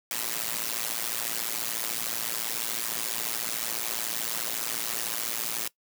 white noise with amplitude modulation, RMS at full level -27 dBFS, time 0.11-5.68 s, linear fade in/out 2 ms, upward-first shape sine, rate 114 Hz, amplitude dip 100%, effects noise-tail reverb RT60 0.1 s tail -20 dB re dry + high-pass 150 Hz 12 dB/octave

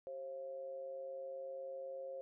sine tone with amplitude modulation, 535 Hz, C5, 38 cents sharp, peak -40 dBFS, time 0.07-2.21 s, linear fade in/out 0 ms, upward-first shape sine, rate 148 Hz, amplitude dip 60%, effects none

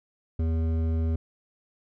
sine tone with hard clipping, 81.2 Hz, E2, 26 cents flat, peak -25 dBFS, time 0.39-1.16 s, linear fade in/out 5 ms, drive 11 dB, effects none

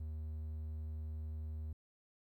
triangle tone, 77.78 Hz, D#2, in tune, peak -38 dBFS, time 0-1.73 s, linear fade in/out 5 ms, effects 13-bit

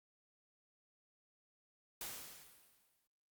white noise with exponential decay, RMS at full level -43 dBFS, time 2.01-3.07 s, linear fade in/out 2 ms, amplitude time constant 230 ms, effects Opus 48 kbps

